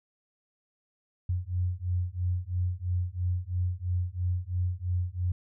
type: beating tone pair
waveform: sine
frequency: 88.4 / 91.4 Hz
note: F2 / F#2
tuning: +22 / -21 cents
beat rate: 3 Hz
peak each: -30 dBFS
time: 1.29-5.32 s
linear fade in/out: 5 ms
effects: none